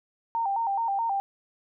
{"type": "tone with vibrato", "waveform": "sine", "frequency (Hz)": 852, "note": "G#5", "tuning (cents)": 44, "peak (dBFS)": -24, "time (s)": [0.35, 1.2], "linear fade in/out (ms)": 0, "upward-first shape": "square", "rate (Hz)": 4.7, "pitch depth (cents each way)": 130, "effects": []}